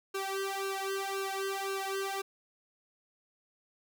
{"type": "tone with flanger", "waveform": "sawtooth", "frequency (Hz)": 389.6, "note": "G4", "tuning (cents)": -11, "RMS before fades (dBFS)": -35, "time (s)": [0.14, 2.22], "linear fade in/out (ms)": 10, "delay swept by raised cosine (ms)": [0.73, 1.93], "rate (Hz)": 1.9, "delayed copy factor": 1, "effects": []}